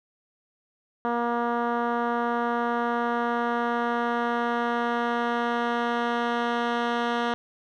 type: tone with low-pass filter sweep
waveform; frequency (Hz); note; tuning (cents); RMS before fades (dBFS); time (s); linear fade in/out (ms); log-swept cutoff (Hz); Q
10% pulse; 237.2; A#3; +30; -26; 1.05-7.34; 0; 1200 to 2800; 1.1
effects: none